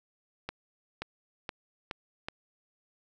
accelerating click train, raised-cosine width 0.3 ms, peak -19 dBFS, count 5, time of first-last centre 0.49-2.285 s, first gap 530 ms, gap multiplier 0.89, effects none

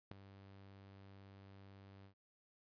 sawtooth tone with ADSR envelope, 98 Hz, G2, in tune, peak -40 dBFS, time 0.11-2.14 s, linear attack 5 ms, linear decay 5 ms, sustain -13 dB, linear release 93 ms, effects resampled to 11025 Hz

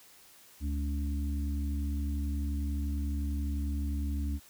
harmonic tone, 71.4 Hz, D2, 48 cents flat, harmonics 1 / 3 / 4, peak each -30 / -41 / -40 dBFS, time 0.6-4.4 s, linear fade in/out 50 ms, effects white hiss -57 dBFS RMS until 4.49 s

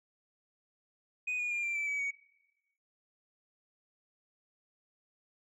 sine tone with pitch steps, 2489 / 2446 / 2404 / 2363 / 2322 / 2282 / 2243 Hz, D#7 / D#7 / D7 / D7 / D7 / C#7 / C#7, 0 / -30 / +40 / +10 / -20 / +50 / +20 cents, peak -29 dBFS, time 1.27-2.11 s, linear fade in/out 10 ms, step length 120 ms, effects noise-tail reverb RT60 1.0 s tail -22 dB re dry + tanh soft clip ceiling -30 dBFS

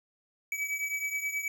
square beating tone pair, 2283 / 2292.4 Hz, D7 / D7, -50 / -42 cents, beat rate 9.4 Hz, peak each -33 / -37 dBFS, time 0.52-1.48 s, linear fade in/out 2 ms, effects none

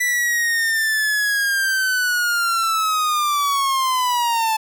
45% pulse linear sweep, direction down, 1979 to 872 Hz, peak -17 dBFS, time 0-4.57 s, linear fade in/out 10 ms, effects none

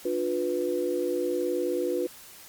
sine chord, B diminished, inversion first, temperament just, 296.3 / 355.6 / 493.9 Hz, D4 / F4 / B4, +15 / +31 / 0 cents, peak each -33 / -28 / -29 dBFS, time 0.05-2.07 s, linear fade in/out 5 ms, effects white hiss -48 dBFS RMS until 2.48 s + Opus 48 kbps

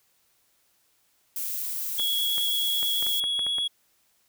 violet noise, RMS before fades -31 dBFS, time 1.36-3.2 s, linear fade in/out 2 ms
triangle tone with vibrato, 3342 Hz, G#7, 10 cents sharp, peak -23 dBFS, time 1.98-3.68 s, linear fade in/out 10 ms, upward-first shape triangle, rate 9.3 Hz, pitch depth 11 cents each way
clicks, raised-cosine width 0.5 ms, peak -24 dBFS, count 9, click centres 1.998 / 2.381 / 2.829 / 3.026 / 3.066 / 3.24 / 3.393 / 3.466 / 3.584 s
effects white hiss -67 dBFS RMS until 4.28 s

